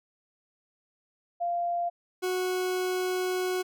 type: tone pair in turn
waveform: sine / 40% pulse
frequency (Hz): 694 / 367.6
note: F5 / F#4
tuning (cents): -11 / -11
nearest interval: major seventh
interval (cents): 1100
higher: first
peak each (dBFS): -26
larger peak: neither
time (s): 1.4-1.9 / 2.22-3.63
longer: second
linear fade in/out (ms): 20
effects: none